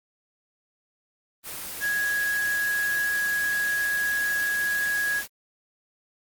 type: tone in noise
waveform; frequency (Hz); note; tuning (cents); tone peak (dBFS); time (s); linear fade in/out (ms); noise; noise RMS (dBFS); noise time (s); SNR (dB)
sine; 1661.2; G#6; 0; -23; 1.8-5.23; 50; white; -35; 1.43-5.28; +9
effects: Opus 24 kbps